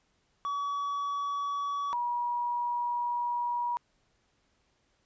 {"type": "tone pair in turn", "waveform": ["triangle", "sine"], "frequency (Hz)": [1136, 961.6], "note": ["C#6", "B5"], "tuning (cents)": [42, -46], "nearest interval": "minor third", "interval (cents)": 288, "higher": "first", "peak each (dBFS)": -28, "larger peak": "neither", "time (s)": [[0.45, 1.93], [1.93, 3.77]], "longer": "second", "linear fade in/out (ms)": 0, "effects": ["pink hiss -72 dBFS RMS until 5.05 s", "resampled to 16000 Hz"]}